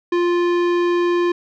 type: tone with tanh clipping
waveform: sine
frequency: 349.2 Hz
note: F4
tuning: in tune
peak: -17 dBFS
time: 0.12-1.32 s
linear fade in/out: 5 ms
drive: 17 dB
effects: none